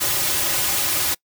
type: noise with comb filter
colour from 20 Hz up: white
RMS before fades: -21 dBFS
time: 0-1.15 s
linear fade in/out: 20 ms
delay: 4.4 ms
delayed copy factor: -0.85
effects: noise-tail reverb RT60 0.1 s tail -25 dB re dry